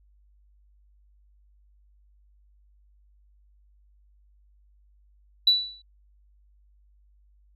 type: tone with exponential decay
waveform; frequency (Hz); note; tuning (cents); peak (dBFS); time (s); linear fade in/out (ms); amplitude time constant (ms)
sine; 3951; B7; 0; -12; 5.47-5.82; 5; 74
effects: tanh soft clip ceiling -9 dBFS + added 50 Hz sine -57 dBFS peak until 7.55 s